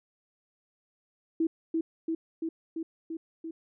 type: tone with echo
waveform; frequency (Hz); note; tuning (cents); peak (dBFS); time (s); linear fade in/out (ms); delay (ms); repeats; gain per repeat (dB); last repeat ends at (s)
sine; 325.9; E4; -20; -23; 1.4-1.47; 5; 340; 6; -2; 3.51
effects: none